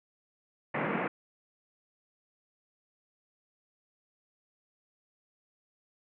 pink band-pass noise, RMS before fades -32 dBFS, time 0.74-1.08 s, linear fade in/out 5 ms, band 150 to 2400 Hz, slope 48 dB/octave, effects none

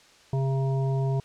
harmonic tone, 134.6 Hz, C3, 49 cents sharp, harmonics 1 / 3 / 5 / 7, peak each -23 / -33 / -37 / -40 dBFS, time 0.33-1.2 s, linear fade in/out 2 ms, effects white hiss -55 dBFS RMS until 1.24 s + low-pass 6000 Hz 12 dB/octave

